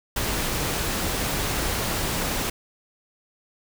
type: noise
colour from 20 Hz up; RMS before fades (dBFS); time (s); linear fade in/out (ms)
pink; -26; 0.16-2.5; 5
effects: none